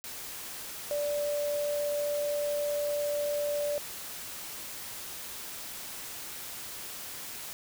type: tone in noise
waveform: sine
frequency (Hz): 584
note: D5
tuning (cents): -10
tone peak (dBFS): -28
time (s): 0.91-3.78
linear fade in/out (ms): 0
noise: white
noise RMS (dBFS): -41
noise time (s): 0.04-7.53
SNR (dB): +10
effects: none